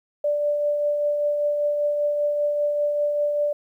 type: tone with tremolo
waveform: sine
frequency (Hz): 587.3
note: D5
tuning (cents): 0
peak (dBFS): -18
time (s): 0.24-3.53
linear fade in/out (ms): 5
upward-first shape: triangle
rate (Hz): 5.1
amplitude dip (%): 35
effects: 10-bit